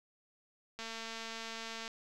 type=click train; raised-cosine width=0.2 ms; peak=-26 dBFS; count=247; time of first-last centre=0.79-1.878 s; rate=226 Hz; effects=none